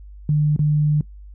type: tone with dropouts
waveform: sine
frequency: 150 Hz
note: D3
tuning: 37 cents sharp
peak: -14 dBFS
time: 0.29-1.01 s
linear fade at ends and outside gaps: 2 ms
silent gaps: 0.563-0.592 s
effects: noise-tail reverb RT60 0.1 s tail -20 dB re dry + added 50 Hz sine -37 dBFS peak until 1.34 s